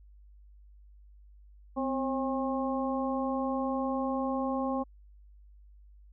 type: harmonic tone with a mistuned harmonic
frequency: 269.2 Hz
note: C4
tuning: 49 cents sharp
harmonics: 1 / 2 / 3 / 4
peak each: -31 / -34 / -36 / -37 dBFS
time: 1.76-4.84 s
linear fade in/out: 20 ms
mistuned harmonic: 1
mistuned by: -66 cents
effects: added 50 Hz sine -52 dBFS peak until 6.12 s